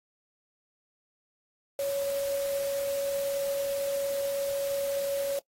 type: tone in noise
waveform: sine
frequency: 558 Hz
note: C#5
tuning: 11 cents sharp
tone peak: -27 dBFS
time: 1.79-5.39 s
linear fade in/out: 2 ms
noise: white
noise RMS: -41 dBFS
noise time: 1.79-5.39 s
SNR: +11 dB
effects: noise-tail reverb RT60 0.1 s tail -23 dB re dry + AAC 48 kbps